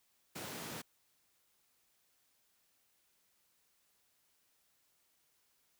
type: high-pass noise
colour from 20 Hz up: pink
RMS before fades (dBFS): -45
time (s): 0.35-0.82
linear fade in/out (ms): 10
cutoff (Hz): 120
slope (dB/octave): 24
effects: white hiss -75 dBFS RMS until 5.79 s

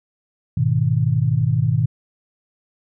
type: chord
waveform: sine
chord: G# minor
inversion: none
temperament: equal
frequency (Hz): 103.83 / 123.47 / 155.56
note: G#2 / B2 / D#3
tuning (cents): 0 / 0 / 0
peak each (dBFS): -21 / -18 / -20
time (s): 0.57-1.86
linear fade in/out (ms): 5
effects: none

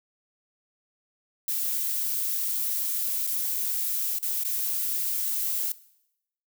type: noise with dropouts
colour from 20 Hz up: violet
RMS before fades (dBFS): -28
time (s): 1.48-5.72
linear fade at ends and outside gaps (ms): 2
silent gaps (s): 3.268-3.272 / 4.187-4.227 / 4.436-4.448
effects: noise-tail reverb RT60 0.8 s tail -19 dB re dry

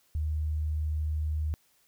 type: tone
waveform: sine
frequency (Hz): 76.8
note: D#2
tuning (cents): -22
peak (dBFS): -27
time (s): 0.15-1.54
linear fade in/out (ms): 0
effects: white hiss -67 dBFS RMS until 1.87 s

